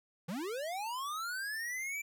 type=linear sweep; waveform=square; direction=up; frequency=151.1 to 2349 Hz; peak=-37 dBFS; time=0.28-2.02 s; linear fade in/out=10 ms; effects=none